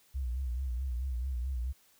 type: tone with vibrato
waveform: sine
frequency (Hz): 63.3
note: B1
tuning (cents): +43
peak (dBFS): -31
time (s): 0.14-1.73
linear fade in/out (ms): 20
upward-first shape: sine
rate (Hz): 4.6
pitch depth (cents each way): 110
effects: white hiss -65 dBFS RMS until 1.99 s